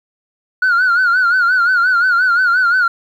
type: tone with vibrato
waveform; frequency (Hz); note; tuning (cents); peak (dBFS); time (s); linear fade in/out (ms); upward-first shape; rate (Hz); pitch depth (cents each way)
sine; 1448; F#6; -38; -8; 0.62-2.88; 5; sine; 5.7; 91
effects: tanh soft clip ceiling -8 dBFS + 8-bit